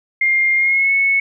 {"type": "tone with pitch glide", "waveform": "sine", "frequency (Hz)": [2116, 2203], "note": ["C7", "C#7"], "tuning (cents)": [19, -11], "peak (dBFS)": -12, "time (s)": [0.21, 1.2], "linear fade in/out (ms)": 5, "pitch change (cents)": 70, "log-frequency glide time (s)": [0.56, 0.92], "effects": []}